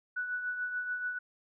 sine tone with tremolo, 1480 Hz, F#6, in tune, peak -30 dBFS, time 0.16-1.19 s, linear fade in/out 10 ms, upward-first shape triangle, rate 6.9 Hz, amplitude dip 55%, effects none

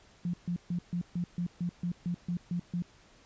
sine tone bursts, 174.5 Hz, F3, 1 cent flat, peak -29 dBFS, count 12, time 0.25-2.822 s, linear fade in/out 2 ms, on 86 ms, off 140 ms, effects pink hiss -60 dBFS RMS until 3.25 s + resampled to 16000 Hz

